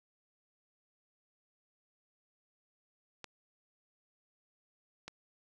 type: clicks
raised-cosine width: 0.2 ms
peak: -26 dBFS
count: 2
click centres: 3.243 / 5.08 s
effects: none